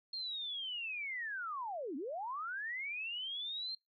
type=linear two-way sweep; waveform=sine; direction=down then up; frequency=4262 to 246.9 to 4211 Hz; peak=-38 dBFS; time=0.13-3.75 s; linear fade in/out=5 ms; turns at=1.96 s; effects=noise-tail reverb RT60 0.2 s tail -24 dB re dry